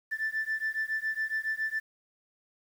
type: beating tone pair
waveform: sine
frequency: 1760 / 1767.2 Hz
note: A6 / A6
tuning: 0 / +7 cents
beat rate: 7.2 Hz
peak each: -31 dBFS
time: 0.11-1.8 s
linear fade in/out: 20 ms
effects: tanh soft clip ceiling -24 dBFS + 9-bit